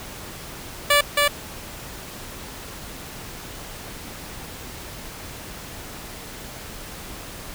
10% pulse tone with echo, 580 Hz, D5, 22 cents flat, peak -6 dBFS, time 0.9-1.01 s, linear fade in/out 5 ms, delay 270 ms, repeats 1, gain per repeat -2 dB, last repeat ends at 1.28 s, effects pink hiss -37 dBFS RMS until 7.54 s

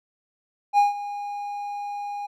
triangle tone with ADSR envelope, 817 Hz, G#5, 29 cents flat, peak -11 dBFS, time 0.73-2.27 s, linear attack 51 ms, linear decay 150 ms, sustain -16 dB, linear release 16 ms, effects none

